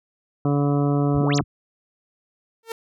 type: harmonic tone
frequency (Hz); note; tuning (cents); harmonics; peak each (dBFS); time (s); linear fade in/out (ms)
143.3; D3; -42; 1 / 2 / 3 / 4 / 5 / 7 / 8 / 9; -20 / -22 / -27 / -32 / -31 / -37 / -38 / -37; 0.45-1.41; 2
type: exponential two-way sweep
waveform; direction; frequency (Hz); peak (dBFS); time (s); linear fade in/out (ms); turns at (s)
sine; up then down; 41.2 to 7650 to 41.2; -26; 1.14-1.44; 20; 1.37
type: tone with exponential growth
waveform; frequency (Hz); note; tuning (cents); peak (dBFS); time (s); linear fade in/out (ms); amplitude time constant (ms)
sawtooth; 453.9; A#4; -46; -21; 2.63-2.72; 2; 18
effects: none

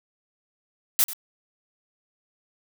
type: noise with echo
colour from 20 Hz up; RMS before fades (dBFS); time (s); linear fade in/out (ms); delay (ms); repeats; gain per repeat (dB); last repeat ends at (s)
blue; -19; 0.99-1.04; 0; 93; 1; -15; 1.133
effects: none

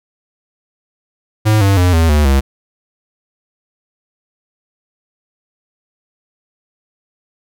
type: tone with pitch steps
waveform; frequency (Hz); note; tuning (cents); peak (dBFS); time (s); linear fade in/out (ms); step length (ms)
square; 107.9 / 98.37 / 89.69 / 81.77 / 74.55 / 67.97; A2 / G2 / F2 / E2 / D2 / C#2; -33 / +7 / +47 / -13 / +27 / -33; -9; 1.45-2.41; 20; 160
effects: none

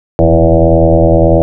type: tone with frequency modulation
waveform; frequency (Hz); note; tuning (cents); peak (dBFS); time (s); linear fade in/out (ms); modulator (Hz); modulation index
sine; 331; E4; +7; -4; 0.19-1.42; 0; 81.5; 4.1
effects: none

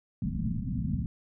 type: low-pass noise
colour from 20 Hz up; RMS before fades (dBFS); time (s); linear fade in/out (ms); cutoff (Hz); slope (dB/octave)
white; -31; 0.22-1.06; 2; 250; 96
effects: none

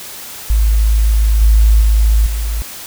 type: tone with level steps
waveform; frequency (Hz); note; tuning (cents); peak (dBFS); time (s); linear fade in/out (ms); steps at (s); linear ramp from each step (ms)
sine; 53.6; A1; -45; -8 / -5 / -7 / -15; 0.5-2.62; 0; 1.41 / 1.81 / 2.26; 5
effects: white hiss -30 dBFS RMS until 2.86 s

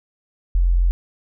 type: tone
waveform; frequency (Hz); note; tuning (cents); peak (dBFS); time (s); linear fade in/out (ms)
sine; 43.65; F1; 0; -13; 0.55-0.91; 0
effects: none

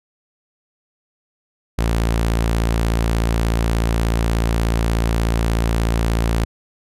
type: tone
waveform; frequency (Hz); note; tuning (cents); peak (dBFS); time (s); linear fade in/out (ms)
sawtooth; 56.6; A1; +50; -12; 1.78-6.45; 10
effects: resampled to 32000 Hz

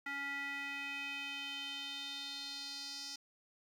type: tone with band-pass filter sweep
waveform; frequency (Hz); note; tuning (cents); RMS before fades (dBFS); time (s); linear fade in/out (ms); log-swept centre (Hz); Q
square; 280; C#4; +18; -43; 0.06-3.16; 5; 1800 to 5200; 4.2
effects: 11-bit

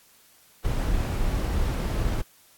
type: noise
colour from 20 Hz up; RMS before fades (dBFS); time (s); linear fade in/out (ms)
brown; -25; 0.64-2.22; 10
effects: white hiss -57 dBFS RMS until 2.57 s + AAC 64 kbps

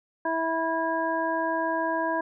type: harmonic tone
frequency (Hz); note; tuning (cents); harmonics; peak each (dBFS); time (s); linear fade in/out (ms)
326.8; E4; -15; 1 / 2 / 3 / 5; -31 / -29 / -28 / -32; 0.25-2.21; 5
effects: none

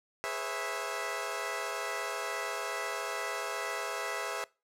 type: chord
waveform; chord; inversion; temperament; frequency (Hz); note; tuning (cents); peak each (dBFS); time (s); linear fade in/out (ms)
15% pulse; C# minor seventh; second; equal with one note detuned; 415.3 / 493.9 / 542.3 / 659.3; G#4 / B4 / C#5 / E5; 0 / 0 / -38 / 0; -34 / -34 / -34 / -31; 0.24-4.44; 0
effects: noise-tail reverb RT60 0.3 s tail -23 dB re dry + low-pass 12000 Hz 12 dB/octave

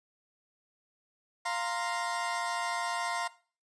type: chord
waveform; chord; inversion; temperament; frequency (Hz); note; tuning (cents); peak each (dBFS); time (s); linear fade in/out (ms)
30% pulse; F suspended fourth; none; equal; 698.5 / 932.3 / 1046.5; F5 / Bb5 / C6; 0 / 0 / 0; -33; 1.45-3.28; 10
effects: noise-tail reverb RT60 0.4 s tail -18 dB re dry + resampled to 22050 Hz

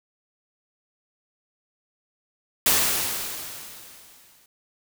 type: noise with exponential decay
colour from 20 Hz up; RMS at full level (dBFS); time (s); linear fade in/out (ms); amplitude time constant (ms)
white; -18; 2.66-4.46; 2; 390
effects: none

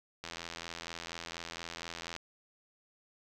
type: click train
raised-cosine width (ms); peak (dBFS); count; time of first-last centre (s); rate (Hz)
0.2; -23; 163; 0.24-2.164; 84.2
effects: none

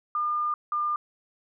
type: tone pair in turn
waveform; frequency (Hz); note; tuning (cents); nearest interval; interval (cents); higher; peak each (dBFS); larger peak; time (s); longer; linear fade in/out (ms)
sine; 1207 / 1202.3; D6 / D6; +47 / +40; unison; 7; first; -24; neither; 0.15-0.54 / 0.72-0.96; first; 2
effects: none

